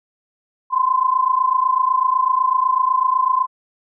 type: tone pair together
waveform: sine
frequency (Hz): 1018.5 / 1046.5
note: C6 / C6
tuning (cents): -47 / 0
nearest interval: unison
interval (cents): 47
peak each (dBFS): -17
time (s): 0.7-3.47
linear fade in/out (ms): 50
effects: none